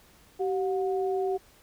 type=tone pair together; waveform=sine; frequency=383.6 / 724.1 Hz; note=G4 / F#5; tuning=-37 / -38 cents; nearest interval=major seventh; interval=1099 cents; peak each=-26 / -32 dBFS; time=0.39-1.38 s; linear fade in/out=20 ms; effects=pink hiss -58 dBFS RMS until 1.62 s